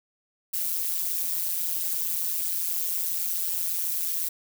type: noise with amplitude modulation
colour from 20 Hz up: violet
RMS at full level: -24 dBFS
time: 0.53-4.29 s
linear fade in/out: 10 ms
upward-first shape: sine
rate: 172 Hz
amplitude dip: 95%
effects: none